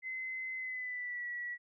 sine tone with pitch glide, 2050 to 1937.2 Hz, C7 to B6, -36 to -34 cents, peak -37 dBFS, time 0.02-1.58 s, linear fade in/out 50 ms, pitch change -98 cents, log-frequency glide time 0.56-1.27 s, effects none

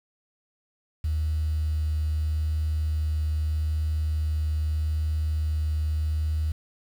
sine tone with vibrato, 77.4 Hz, D#2, 9 cents flat, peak -22 dBFS, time 1.04-6.52 s, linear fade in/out 5 ms, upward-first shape triangle, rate 0.79 Hz, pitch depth 9 cents each way, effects tanh soft clip ceiling -19 dBFS + 8-bit

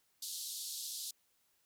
pink band-pass noise, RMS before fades -43 dBFS, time 0.22-1.11 s, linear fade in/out 5 ms, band 3600 to 14000 Hz, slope 48 dB/octave, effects white hiss -75 dBFS RMS until 1.65 s

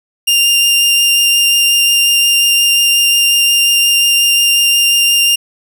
sawtooth tone with vibrato, 2796 Hz, F7, 1 cent sharp, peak -5 dBFS, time 0.27-5.36 s, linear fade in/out 10 ms, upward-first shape triangle, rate 5.6 Hz, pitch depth 9 cents each way, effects none

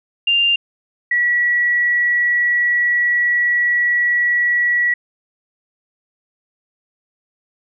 sine tone pair in turn, 2794 / 1935.1 Hz, F7 / B6, 0 / -36 cents, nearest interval tritone, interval 636 cents, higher first, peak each -12 / -13 dBFS, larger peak first, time 0.27-0.56 / 1.11-4.94 s, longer second, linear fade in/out 5 ms, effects none

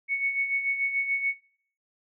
sine tone with tremolo, 2217 Hz, C#7, in tune, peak -22 dBFS, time 0.08-1.35 s, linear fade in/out 50 ms, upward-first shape sine, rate 6.9 Hz, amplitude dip 60%, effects noise-tail reverb RT60 0.6 s tail -22 dB re dry

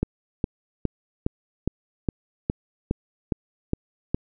click train, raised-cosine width 3 ms, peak -9 dBFS, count 11, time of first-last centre 0.03-4.145 s, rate 2.43 Hz, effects none

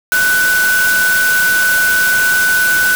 sine tone in noise, 1493 Hz, F#6, 15 cents sharp, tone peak -10 dBFS, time 0.12-2.95 s, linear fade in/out 0 ms, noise white, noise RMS -19 dBFS, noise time 0.12-2.95 s, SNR +6 dB, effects none

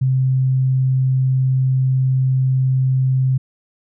sine tone, 130.81 Hz, C3, in tune, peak -13 dBFS, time 0.01-3.38 s, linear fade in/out 10 ms, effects none

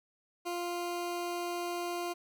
20% pulse tone, 349.2 Hz, F4, in tune, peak -29 dBFS, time 0.45-2.14 s, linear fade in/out 20 ms, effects none

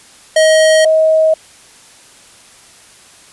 square / sine tone pair in turn, 631 / 634 Hz, D#5 / D#5, +24 / +32 cents, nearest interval unison, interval 8 cents, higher second, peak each -7 dBFS, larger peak neither, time 0.36-0.85 / 0.85-1.34 s, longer neither, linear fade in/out 5 ms, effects white hiss -42 dBFS RMS until 3.32 s + resampled to 24000 Hz

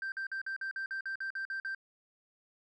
sine tone bursts, 1568 Hz, G6, in tune, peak -32 dBFS, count 12, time 0.02-1.748 s, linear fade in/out 2 ms, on 100 ms, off 48 ms, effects tanh soft clip ceiling -33 dBFS

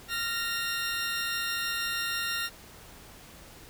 20% pulse tone pair together, 1388.2 / 1853 Hz, F6 / A#6, -11 / -11 cents, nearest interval perfect fourth, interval 500 cents, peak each -27 dBFS, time 0.08-2.5 s, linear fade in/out 50 ms, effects pink hiss -50 dBFS RMS until 3.69 s

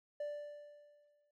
triangle tone with exponential decay, 587.3 Hz, D5, in tune, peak -34 dBFS, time 0.2-1.31 s, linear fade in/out 5 ms, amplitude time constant 240 ms, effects tanh soft clip ceiling -31 dBFS

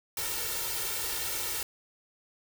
white noise with comb filter, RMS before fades -33 dBFS, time 0.17-1.63 s, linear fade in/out 2 ms, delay 2.2 ms, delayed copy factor +0.85, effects none

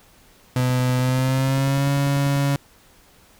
35% pulse tone with pitch glide, 126.4 to 140.25 Hz, B2 to C#3, +41 to +21 cents, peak -16 dBFS, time 0.56-2.56 s, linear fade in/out 2 ms, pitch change +180 cents, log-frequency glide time 0.97-1.9 s
click train, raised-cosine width 3 ms, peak -23 dBFS, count 19, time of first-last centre 0.6-2.365 s, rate 10.2 Hz
effects pink hiss -53 dBFS RMS until 3.39 s

